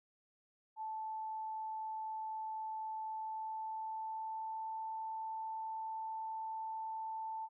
sine tone with pitch glide, 876 to 884.6 Hz, A5 to A5, -8 to +9 cents, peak -39 dBFS, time 0.76-7.49 s, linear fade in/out 50 ms, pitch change +17 cents, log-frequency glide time 3.05-4.73 s, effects none

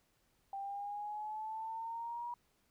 sine exponential sweep, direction up, 784 to 963 Hz, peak -39 dBFS, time 0.53-2.34 s, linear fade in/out 2 ms, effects pink hiss -75 dBFS RMS until 2.7 s

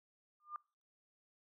sine tone with exponential growth, 1200 Hz, D6, 37 cents sharp, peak -37 dBFS, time 0.4-0.56 s, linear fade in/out 1 ms, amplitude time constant 33 ms, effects noise-tail reverb RT60 0.4 s tail -26 dB re dry

